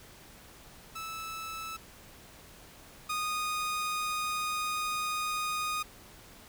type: tone pair in turn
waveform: sawtooth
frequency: 1310 / 1236.5 Hz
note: E6 / D#6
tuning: -11 / -11 cents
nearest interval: minor second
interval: 100 cents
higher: first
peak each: -34 / -27 dBFS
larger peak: second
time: 0.95-1.77 / 3.09-5.83 s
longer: second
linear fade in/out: 10 ms
effects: pink hiss -53 dBFS RMS until 6.48 s